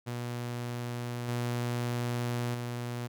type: tone with level steps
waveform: sawtooth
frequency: 120.7 Hz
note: B2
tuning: 39 cents flat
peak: -30 / -26 / -30 dBFS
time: 0.06-3.08 s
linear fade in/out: 20 ms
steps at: 1.28 / 2.54 s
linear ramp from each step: 5 ms
effects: none